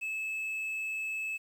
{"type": "tone with quantisation", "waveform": "triangle", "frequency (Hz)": 2603, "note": "E7", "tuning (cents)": -22, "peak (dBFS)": -31, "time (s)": [0.01, 1.38], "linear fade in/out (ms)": 20, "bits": 10, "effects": []}